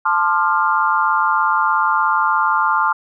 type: chord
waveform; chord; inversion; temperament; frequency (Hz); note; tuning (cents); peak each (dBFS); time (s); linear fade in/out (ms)
sine; D minor seventh; second; equal with one note detuned; 880 / 1046.5 / 1203.5 / 1396.9; A5 / C6 / D6 / F6; 0 / 0 / +42 / 0; -19; 0.05-2.93; 10
effects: none